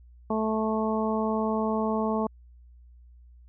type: harmonic tone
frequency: 218.8 Hz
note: A3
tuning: 9 cents flat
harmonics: 1 / 2 / 3 / 4 / 5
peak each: -27 / -30 / -32 / -33 / -34 dBFS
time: 0.3-2.27 s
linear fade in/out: 5 ms
effects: added 60 Hz sine -49 dBFS peak until 3.48 s